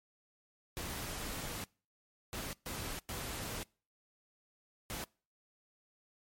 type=noise bursts at uneven times; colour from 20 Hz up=pink; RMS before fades=-41 dBFS; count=5; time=0.77-1.64 / 2.33-2.53 / 2.66-2.99 / 3.09-3.63 / 4.9-5.04 s; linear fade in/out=0 ms; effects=noise-tail reverb RT60 0.4 s tail -26 dB re dry + MP3 64 kbps